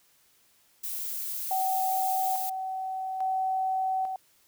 violet noise, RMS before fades -34 dBFS, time 0.83-2.5 s, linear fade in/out 10 ms
sine tone with tremolo, 758 Hz, F#5, 42 cents sharp, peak -25 dBFS, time 1.51-4.16 s, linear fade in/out 2 ms, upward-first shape square, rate 0.59 Hz, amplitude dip 45%
effects white hiss -64 dBFS RMS until 4.47 s

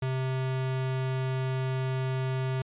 square tone, 130.81 Hz, C3, in tune, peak -28 dBFS, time 0.02-2.62 s, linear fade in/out 5 ms, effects resampled to 8000 Hz

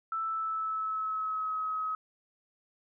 sine tone with pitch glide, 1322 to 1274.8 Hz, E6 to D#6, +5 to +42 cents, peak -30 dBFS, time 0.12-1.95 s, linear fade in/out 2 ms, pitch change -63 cents, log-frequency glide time 0.23-1.57 s, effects none

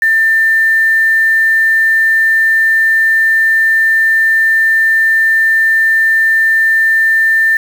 sine tone with quantisation, 1790 Hz, A6, 29 cents sharp, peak -7 dBFS, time 0.02-7.57 s, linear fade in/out 2 ms, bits 5, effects none

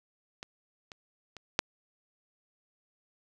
clicks, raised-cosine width 0.2 ms, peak -23 / -27 / -27 / -6 dBFS, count 4, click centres 0.429 / 0.918 / 1.367 / 1.591 s, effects none

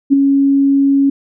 sine tone with ADSR envelope, 276.7 Hz, C#4, 3 cents flat, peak -3 dBFS, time 0.1-1.1 s, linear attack 30 ms, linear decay 9 ms, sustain -5 dB, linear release 7 ms, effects none

